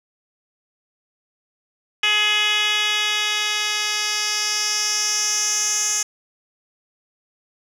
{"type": "tone with band-pass filter sweep", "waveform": "10% pulse", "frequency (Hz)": 420.9, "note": "G#4", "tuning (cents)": 23, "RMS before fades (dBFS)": -21, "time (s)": [2.03, 6.03], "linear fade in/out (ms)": 5, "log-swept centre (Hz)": [3000, 6700], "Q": 3.5, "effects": []}